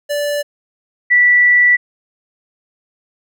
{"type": "tone pair in turn", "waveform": ["square", "sine"], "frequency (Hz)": [583, 1961], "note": ["D5", "B6"], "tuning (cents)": [-13, -13], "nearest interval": "octave + major sixth", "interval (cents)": 2100, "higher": "second", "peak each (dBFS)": [-17, -7], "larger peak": "second", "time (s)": [[0.09, 0.43], [1.1, 1.77]], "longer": "second", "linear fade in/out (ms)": 20, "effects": []}